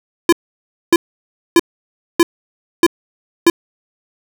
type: tone bursts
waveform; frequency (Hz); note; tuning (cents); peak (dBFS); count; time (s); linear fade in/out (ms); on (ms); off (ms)
square; 340; F4; -46; -6; 6; 0.29-3.5; 2; 35; 600
effects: none